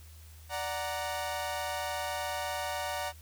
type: chord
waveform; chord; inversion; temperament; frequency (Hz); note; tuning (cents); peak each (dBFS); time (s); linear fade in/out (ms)
sawtooth; D augmented; none; equal; 587.3 / 740 / 932.3; D5 / F#5 / A#5; 0 / 0 / 0; -34 / -33 / -34; 0.49-3.13; 50
effects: added 79 Hz sine -49 dBFS peak until 3.21 s + white hiss -58 dBFS RMS until 3.21 s